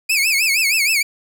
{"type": "tone with vibrato", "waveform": "sawtooth", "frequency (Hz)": 2397, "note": "D7", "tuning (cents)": 35, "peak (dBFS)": -11, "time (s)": [0.09, 1.03], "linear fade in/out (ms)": 10, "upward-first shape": "sine", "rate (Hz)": 6.4, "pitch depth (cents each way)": 180, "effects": []}